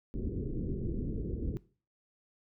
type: low-pass noise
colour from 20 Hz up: pink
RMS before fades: -35 dBFS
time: 0.14-1.57 s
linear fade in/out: 0 ms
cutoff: 430 Hz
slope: 48 dB/octave
effects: noise-tail reverb RT60 0.4 s tail -20 dB re dry